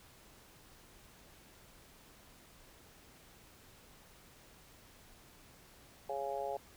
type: harmonic tone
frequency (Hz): 138.59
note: C#3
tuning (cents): 0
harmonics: 3 / 4 / 5 / 6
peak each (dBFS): -43 / -40 / -41 / -42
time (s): 6.09-6.57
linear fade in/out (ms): 5
effects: pink hiss -60 dBFS RMS until 6.76 s